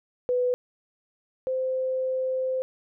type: tone pair in turn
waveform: sine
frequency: 496.7 / 518.5 Hz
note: B4 / C5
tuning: +10 / -16 cents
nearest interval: minor second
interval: 74 cents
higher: second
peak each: -21 / -24 dBFS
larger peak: first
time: 0.29-0.54 / 1.47-2.62 s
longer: second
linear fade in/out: 0 ms
effects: none